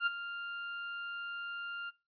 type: tone with ADSR envelope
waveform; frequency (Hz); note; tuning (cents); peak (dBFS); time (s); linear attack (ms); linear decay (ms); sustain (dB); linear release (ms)
35% pulse; 1396.9; F6; 0; -24; 0-1.91; 64; 21; -13; 25
effects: noise-tail reverb RT60 0.3 s tail -22 dB re dry + resampled to 11025 Hz